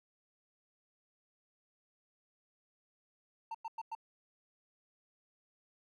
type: tone bursts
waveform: triangle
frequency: 900 Hz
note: A5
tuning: 39 cents sharp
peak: -36 dBFS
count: 4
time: 3.51-3.951 s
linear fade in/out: 5 ms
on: 36 ms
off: 99 ms
effects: none